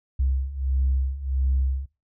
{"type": "beating tone pair", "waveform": "sine", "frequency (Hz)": [65.41, 66.91], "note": ["C2", "C2"], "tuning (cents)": [0, 39], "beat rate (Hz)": 1.5, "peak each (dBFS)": [-25, -22], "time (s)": [0.19, 1.86], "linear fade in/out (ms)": 10, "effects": ["noise-tail reverb RT60 0.3 s tail -22 dB re dry", "tanh soft clip ceiling -15 dBFS"]}